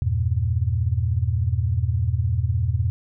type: chord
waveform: sine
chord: E diminished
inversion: none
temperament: just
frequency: 82.41 / 98.89 / 118.67 Hz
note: E2 / G2 / Bb2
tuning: 0 / +16 / +31 cents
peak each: -23 / -24 / -23 dBFS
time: 0.02-2.9 s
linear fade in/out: 0 ms
effects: none